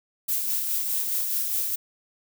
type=noise with tremolo; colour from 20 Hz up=violet; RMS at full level=-25 dBFS; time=0.28-1.76 s; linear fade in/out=10 ms; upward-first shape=sine; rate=4.8 Hz; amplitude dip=35%; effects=none